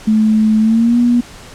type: tone with pitch glide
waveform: sine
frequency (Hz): 217 to 240.8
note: A3 to B3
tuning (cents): -24 to -44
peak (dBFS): -8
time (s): 0.07-1.21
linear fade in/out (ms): 10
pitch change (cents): +180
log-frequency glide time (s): 0.6-0.98
effects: pink hiss -36 dBFS RMS until 1.54 s + low-pass 9000 Hz 12 dB/octave